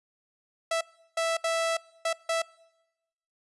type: tone bursts at uneven times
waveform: sawtooth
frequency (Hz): 659.3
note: E5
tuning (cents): 0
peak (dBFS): -21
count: 5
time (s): 0.71-0.81 / 1.17-1.37 / 1.44-1.77 / 2.05-2.13 / 2.29-2.42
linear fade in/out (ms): 5
effects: noise-tail reverb RT60 1.0 s tail -24 dB re dry + resampled to 24000 Hz